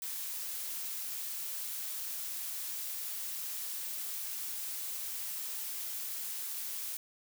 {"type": "noise", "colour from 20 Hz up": "blue", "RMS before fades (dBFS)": -39, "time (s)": [0.02, 6.97], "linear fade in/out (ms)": 2, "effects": []}